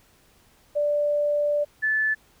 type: tone pair in turn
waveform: sine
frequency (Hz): 587.3 / 1741.2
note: D5 / A6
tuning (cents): 0 / -19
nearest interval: octave + perfect fifth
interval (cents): 1881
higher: second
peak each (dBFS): -20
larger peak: neither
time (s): 0.75-1.65 / 1.82-2.15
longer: first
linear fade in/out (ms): 20
effects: pink hiss -59 dBFS RMS until 2.4 s